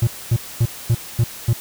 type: tone bursts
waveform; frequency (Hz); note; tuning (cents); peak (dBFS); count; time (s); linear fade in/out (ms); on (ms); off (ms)
triangle; 116.54; A#2; 0; -10; 6; 0.02-1.532; 5; 52; 240
effects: white hiss -35 dBFS RMS until 1.6 s